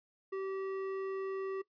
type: tone with hard clipping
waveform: sine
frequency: 385.5 Hz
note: G4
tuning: 29 cents flat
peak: -37 dBFS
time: 0.32-1.62 s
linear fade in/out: 10 ms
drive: 10 dB
effects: noise-tail reverb RT60 0.1 s tail -19 dB re dry + resampled to 11025 Hz